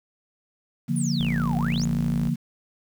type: chord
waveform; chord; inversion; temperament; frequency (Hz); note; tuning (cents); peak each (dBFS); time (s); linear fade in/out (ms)
sine; Bb major; first; equal with one note detuned; 144.23 / 174.61 / 233.1; D3 / F3 / Bb3; -31 / 0 / 0; -26; 0.88-2.36; 20
type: exponential two-way sweep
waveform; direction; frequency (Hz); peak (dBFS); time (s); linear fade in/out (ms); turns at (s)
sine; down then up; 10260 to 691 to 7090; -31; 0.96-1.85; 2; 1.57
type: tone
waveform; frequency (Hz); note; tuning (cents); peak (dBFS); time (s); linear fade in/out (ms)
sawtooth; 52.7; G#1; +26; -29; 1.2-2.29; 0
effects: 8-bit